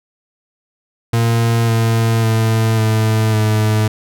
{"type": "tone with pitch steps", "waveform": "40% pulse", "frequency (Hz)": [115.7, 113.71, 111.76, 109.84, 107.95], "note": ["A#2", "A#2", "A2", "A2", "A2"], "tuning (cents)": [-13, -43, 27, -3, -33], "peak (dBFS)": -11, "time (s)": [1.13, 3.88], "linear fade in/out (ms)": 5, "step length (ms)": 550, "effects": []}